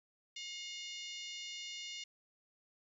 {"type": "harmonic tone", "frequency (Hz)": 716, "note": "F5", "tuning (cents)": 43, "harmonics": [3, 4, 5, 6, 7, 8, 9, 10], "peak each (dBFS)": [-50, -47, -50, -53, -55, -53, -60, -57], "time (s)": [0.36, 2.04], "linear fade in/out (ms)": 5, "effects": ["13-bit"]}